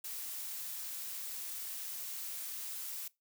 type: noise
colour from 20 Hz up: blue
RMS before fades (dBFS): -42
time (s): 0.04-3.08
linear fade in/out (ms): 5
effects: noise-tail reverb RT60 0.2 s tail -21 dB re dry